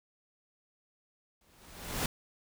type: noise with exponential growth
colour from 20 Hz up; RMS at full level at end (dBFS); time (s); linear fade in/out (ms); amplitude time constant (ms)
pink; -30; 1.41-2.06; 2; 140
effects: none